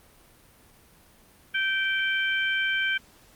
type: harmonic tone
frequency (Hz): 778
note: G5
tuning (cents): -13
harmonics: 2 / 3 / 4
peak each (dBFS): -25 / -29 / -31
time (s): 1.54-2.98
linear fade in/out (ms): 10
effects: pink hiss -56 dBFS RMS until 3.35 s + Opus 32 kbps